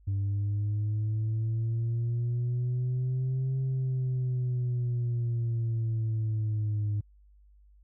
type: linear two-way sweep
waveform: sine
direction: up then down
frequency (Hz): 98 to 132.6 to 103.3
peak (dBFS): -24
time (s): 0.07-7.01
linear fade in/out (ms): 10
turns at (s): 3.58
effects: tanh soft clip ceiling -25 dBFS + added 50 Hz sine -55 dBFS peak until 7.83 s